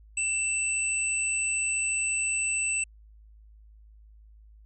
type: tone pair together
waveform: sine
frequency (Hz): 2665 / 7986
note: E7 / B8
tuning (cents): +18 / +18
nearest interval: octave + perfect fifth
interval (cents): 1900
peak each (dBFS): -28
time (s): 0.17-2.84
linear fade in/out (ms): 5
effects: added 53 Hz sine -50 dBFS peak until 4.65 s